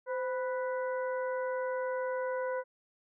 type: harmonic tone with a mistuned harmonic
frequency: 493.9 Hz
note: B4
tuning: in tune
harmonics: 1 / 2 / 3 / 4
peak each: -32 / -39 / -42 / -50 dBFS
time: 0.06-2.64 s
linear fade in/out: 50 ms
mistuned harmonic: 1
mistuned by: +73 cents
effects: none